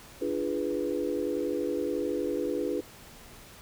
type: chord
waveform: sine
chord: D diminished seventh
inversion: none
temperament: equal with one note detuned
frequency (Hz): 293.7 / 343.6 / 415.3 / 493.9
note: D4 / F4 / Ab4 / Cb5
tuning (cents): 0 / -28 / 0 / 0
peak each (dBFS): -33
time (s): 0.21-2.81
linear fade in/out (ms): 10
effects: pink hiss -50 dBFS RMS until 3.61 s

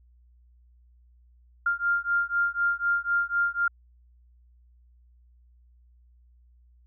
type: beating tone pair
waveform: sine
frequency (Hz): 1396.9 / 1400.9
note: F6 / F6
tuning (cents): 0 / +5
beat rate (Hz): 4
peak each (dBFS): -26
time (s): 1.66-3.68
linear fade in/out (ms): 5
effects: added 60 Hz sine -55 dBFS peak until 6.86 s

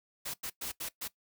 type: noise bursts at uneven times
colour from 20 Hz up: white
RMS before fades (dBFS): -38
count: 5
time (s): 0.25-0.34 / 0.43-0.5 / 0.61-0.72 / 0.8-0.89 / 1.01-1.08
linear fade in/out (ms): 10
effects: noise-tail reverb RT60 0.1 s tail -18 dB re dry

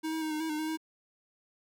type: tone with pitch steps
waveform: square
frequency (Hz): 316.6 / 319.8 / 313 / 306.9 / 321.1 / 304.8 / 313.4 / 317.8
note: D#4 / D#4 / D#4 / D#4 / E4 / D#4 / D#4 / D#4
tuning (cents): +30 / +48 / +10 / -24 / -45 / -36 / +13 / +37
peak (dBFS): -32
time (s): 0.03-0.774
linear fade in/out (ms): 20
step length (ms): 93
effects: none

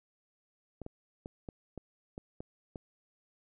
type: clicks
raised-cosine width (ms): 2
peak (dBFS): -28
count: 8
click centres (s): 0.817 / 0.864 / 1.259 / 1.488 / 1.777 / 2.179 / 2.405 / 2.758
effects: none

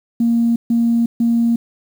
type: tone bursts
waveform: sine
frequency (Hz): 233.1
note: A#3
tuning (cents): 0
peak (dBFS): -11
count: 3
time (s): 0.2-1.56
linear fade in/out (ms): 5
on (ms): 360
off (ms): 140
effects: tanh soft clip ceiling -7 dBFS + 7-bit

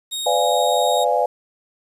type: tone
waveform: sawtooth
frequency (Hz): 3738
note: A#7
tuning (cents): +4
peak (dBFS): -21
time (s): 0.11-1.05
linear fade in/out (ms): 20
type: chord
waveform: sine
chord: B diminished seventh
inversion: none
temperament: equal with one note detuned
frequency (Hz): 502.8 / 587.3 / 698.5 / 830.6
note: B4 / D5 / F5 / Ab5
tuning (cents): +31 / 0 / 0 / 0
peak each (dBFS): -21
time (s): 0.26-1.26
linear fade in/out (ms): 5
effects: resampled to 32000 Hz + 8-bit

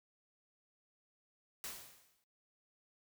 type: noise with exponential decay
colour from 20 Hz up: white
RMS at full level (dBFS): -42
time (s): 1.64-2.24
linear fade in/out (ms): 0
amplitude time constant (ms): 130
effects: noise-tail reverb RT60 0.1 s tail -18 dB re dry

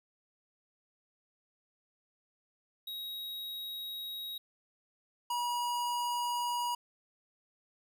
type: tone pair in turn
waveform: square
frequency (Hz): 3804 / 963.7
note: A#7 / B5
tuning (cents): +34 / -43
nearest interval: 2 octaves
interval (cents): 2377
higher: first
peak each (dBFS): -39 / -32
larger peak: second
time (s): 2.87-4.38 / 5.3-6.75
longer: first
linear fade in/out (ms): 5
effects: none

